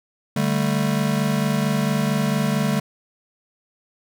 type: chord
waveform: square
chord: D suspended fourth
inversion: none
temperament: just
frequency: 146.83 / 195.78 / 220.2 Hz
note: D3 / G3 / A3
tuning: 0 / -2 / +2 cents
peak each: -24 dBFS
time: 0.36-2.8 s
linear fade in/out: 5 ms
effects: none